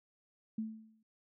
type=tone with exponential decay; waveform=sine; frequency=220 Hz; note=A3; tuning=in tune; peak=-32 dBFS; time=0.58-1.03 s; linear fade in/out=5 ms; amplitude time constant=97 ms; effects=none